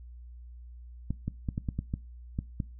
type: clicks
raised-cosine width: 5 ms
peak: -18 dBFS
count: 9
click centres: 1.106 / 1.28 / 1.488 / 1.579 / 1.688 / 1.79 / 1.939 / 2.389 / 2.602 s
effects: noise-tail reverb RT60 0.3 s tail -22 dB re dry + added 60 Hz sine -44 dBFS peak until 2.79 s